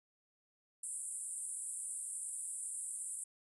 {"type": "band-pass noise", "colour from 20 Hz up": "white", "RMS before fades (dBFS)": -43, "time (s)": [0.83, 3.24], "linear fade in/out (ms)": 5, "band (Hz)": [8000, 10000], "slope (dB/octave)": 96, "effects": []}